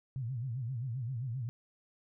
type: tone with vibrato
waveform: sine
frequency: 123.47 Hz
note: B2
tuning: in tune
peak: -34 dBFS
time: 0.16-1.49 s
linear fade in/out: 0 ms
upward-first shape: sine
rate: 7.6 Hz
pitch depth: 170 cents each way
effects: none